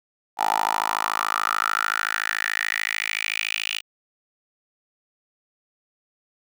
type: tone with high-pass filter sweep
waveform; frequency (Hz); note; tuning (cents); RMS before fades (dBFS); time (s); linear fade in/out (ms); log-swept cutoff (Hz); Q
10% pulse; 53.6; A1; -45; -25; 0.37-3.82; 50; 840 to 2800; 5.6
effects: none

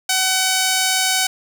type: tone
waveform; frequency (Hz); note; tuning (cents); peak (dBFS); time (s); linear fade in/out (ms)
5% pulse; 754; F#5; +32; -4; 0.09-1.27; 5
effects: 7-bit

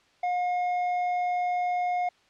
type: tone with hard clipping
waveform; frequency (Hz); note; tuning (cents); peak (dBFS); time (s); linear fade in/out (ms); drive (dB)
triangle; 717; F5; +45; -26; 0.23-2.09; 5; 9
effects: white hiss -62 dBFS RMS until 2.29 s + low-pass 4000 Hz 12 dB/octave

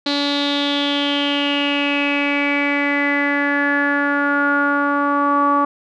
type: tone with low-pass filter sweep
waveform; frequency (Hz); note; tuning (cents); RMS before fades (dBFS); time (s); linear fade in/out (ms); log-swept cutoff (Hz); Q
sawtooth; 285.7; D4; -48; -18; 0.06-5.65; 5; 4100 to 1100; 7.9
effects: none

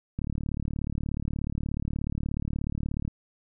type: click train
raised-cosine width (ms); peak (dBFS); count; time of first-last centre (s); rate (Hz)
5; -18; 107; 0.19-3.078; 36.7
effects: none

